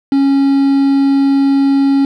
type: tone with quantisation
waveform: triangle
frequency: 275.5 Hz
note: C#4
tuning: 11 cents flat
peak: -6 dBFS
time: 0.12-2.05 s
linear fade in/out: 2 ms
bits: 4
effects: low-pass 3000 Hz 12 dB/octave